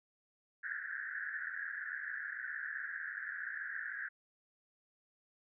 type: band-pass noise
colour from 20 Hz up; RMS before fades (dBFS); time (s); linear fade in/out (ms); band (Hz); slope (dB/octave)
white; -42; 0.63-4.09; 10; 1500 to 1800; 96
effects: none